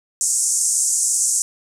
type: band-pass noise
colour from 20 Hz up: white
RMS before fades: -19 dBFS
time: 0.21-1.42 s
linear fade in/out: 0 ms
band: 6200 to 9200 Hz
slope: 48 dB/octave
effects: none